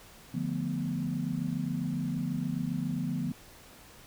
sine chord, B half-diminished seventh, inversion first, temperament equal, 146.83 / 174.61 / 220 / 246.9 Hz, D3 / F3 / A3 / B3, 0 / 0 / 0 / 0 cents, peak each -35 / -34 / -38 / -34 dBFS, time 0.34-3.32 s, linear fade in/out 5 ms, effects pink hiss -53 dBFS RMS until 4.06 s

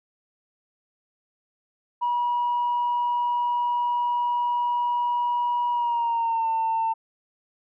sine tone with pitch glide, 965 to 900.4 Hz, B5 to A5, -40 to +40 cents, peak -20 dBFS, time 2.01-6.94 s, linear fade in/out 20 ms, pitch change -120 cents, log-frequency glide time 5.71-6.48 s, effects tanh soft clip ceiling -18 dBFS

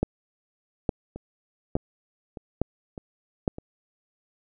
two click trains, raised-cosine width 2 ms, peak -23 / -9 dBFS, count 5 / 5, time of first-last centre 1.16-3.584 / 0.03-3.478 s, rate 1.65 / 1.16 Hz, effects none

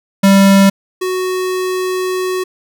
square tone pair in turn, 196 / 370 Hz, G3 / F#4, 0 / 0 cents, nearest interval major seventh, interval 1100 cents, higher second, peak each -6 / -16 dBFS, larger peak first, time 0.23-0.7 / 1.01-2.44 s, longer second, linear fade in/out 10 ms, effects none

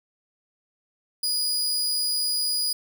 sawtooth tone, 4912 Hz, D#8, 23 cents flat, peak -20 dBFS, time 1.23-2.73 s, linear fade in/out 5 ms, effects none

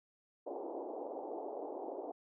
pink band-pass noise, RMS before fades -43 dBFS, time 0.46-2.12 s, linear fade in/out 10 ms, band 300 to 850 Hz, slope 48 dB/octave, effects none

